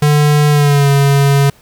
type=tone with pitch glide; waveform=square; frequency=148.2 to 139.96 Hz; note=D3 to C#3; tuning=+16 to +17 cents; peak=-8 dBFS; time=0.02-1.5 s; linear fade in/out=5 ms; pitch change=-99 cents; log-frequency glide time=0.5-0.89 s; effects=pink hiss -47 dBFS RMS until 1.61 s